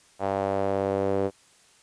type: tone with band-pass filter sweep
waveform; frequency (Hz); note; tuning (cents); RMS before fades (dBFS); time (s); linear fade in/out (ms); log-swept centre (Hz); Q
sawtooth; 98; G2; 0; -26; 0.19-1.31; 50; 700 to 460; 2.6
effects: white hiss -58 dBFS RMS until 1.82 s + resampled to 22050 Hz